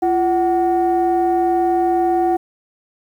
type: tone pair together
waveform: sine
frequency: 343.5 / 747 Hz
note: F4 / F#5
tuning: -29 / +16 cents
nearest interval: octave + minor second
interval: 1345 cents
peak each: -15 dBFS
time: 0.02-2.37 s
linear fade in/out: 10 ms
effects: tanh soft clip ceiling -9 dBFS + 8-bit